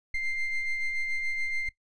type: ring-modulated tone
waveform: triangle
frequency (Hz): 1046.5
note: C6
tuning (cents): 0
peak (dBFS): -22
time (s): 0.14-1.69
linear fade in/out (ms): 5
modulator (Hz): 1050
effects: noise-tail reverb RT60 0.1 s tail -18 dB re dry + resampled to 22050 Hz